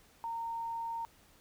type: tone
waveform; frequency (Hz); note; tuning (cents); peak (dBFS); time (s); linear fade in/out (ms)
sine; 920; A#5; -23; -35; 0.24-1.05; 0
effects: pink hiss -63 dBFS RMS until 1.4 s